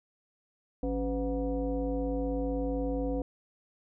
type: tone with frequency modulation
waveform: sine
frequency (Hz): 277.2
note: C#4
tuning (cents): 0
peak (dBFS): -28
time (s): 0.83-3.22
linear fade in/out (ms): 2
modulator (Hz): 225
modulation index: 1.3
effects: none